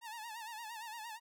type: tone with vibrato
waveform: sawtooth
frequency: 899 Hz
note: A5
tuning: 37 cents sharp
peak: -40 dBFS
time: 0.01-1.2 s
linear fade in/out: 50 ms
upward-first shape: sine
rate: 8.7 Hz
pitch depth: 96 cents each way
effects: none